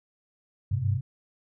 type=tone cluster; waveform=sine; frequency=96.5 / 101.8 / 128.9 Hz; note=G2 / G#2 / C3; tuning=-27 / -34 / -26 cents; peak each=-28 dBFS; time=0.71-1.01 s; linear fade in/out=10 ms; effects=none